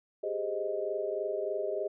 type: chord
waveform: sine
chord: Ab major seventh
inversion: third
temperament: equal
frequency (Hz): 392 / 415.3 / 523.3 / 622.3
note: G4 / Ab4 / C5 / Eb5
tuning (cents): 0 / 0 / 0 / 0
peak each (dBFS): -36 / -36 / -39 / -34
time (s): 0.23-1.88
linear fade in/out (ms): 10
effects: none